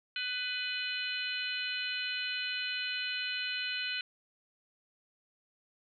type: harmonic tone with a mistuned harmonic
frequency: 498.7 Hz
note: B4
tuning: 17 cents sharp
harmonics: 3 / 4 / 5 / 6 / 7 / 8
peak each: -39 / -46 / -38 / -38 / -48 / -40 dBFS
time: 0.16-4.01 s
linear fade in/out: 2 ms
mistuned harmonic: 8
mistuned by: +44 cents
effects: none